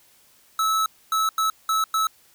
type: tone bursts at uneven times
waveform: square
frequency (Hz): 1303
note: E6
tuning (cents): -20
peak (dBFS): -20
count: 5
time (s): 0.59-0.86 / 1.12-1.29 / 1.38-1.5 / 1.69-1.84 / 1.94-2.07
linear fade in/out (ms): 2
effects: white hiss -57 dBFS RMS until 2.34 s